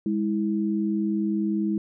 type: tone pair together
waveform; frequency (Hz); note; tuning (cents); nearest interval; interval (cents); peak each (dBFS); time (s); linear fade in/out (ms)
sine; 204.8 / 325.1; G#3 / E4; -24 / -24; minor sixth; 800; -24 / -26; 0.06-1.78; 2
effects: none